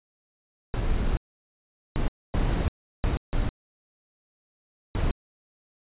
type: noise bursts at uneven times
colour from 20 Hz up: brown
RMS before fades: -24 dBFS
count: 6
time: 0.74-1.17 / 1.96-2.08 / 2.34-2.68 / 3.04-3.17 / 3.33-3.49 / 4.95-5.11 s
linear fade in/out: 0 ms
effects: resampled to 8000 Hz